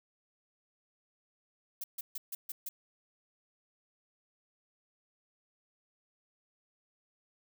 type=noise bursts; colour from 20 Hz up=violet; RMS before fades=-39 dBFS; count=6; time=1.81-2.69 s; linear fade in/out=5 ms; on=30 ms; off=140 ms; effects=none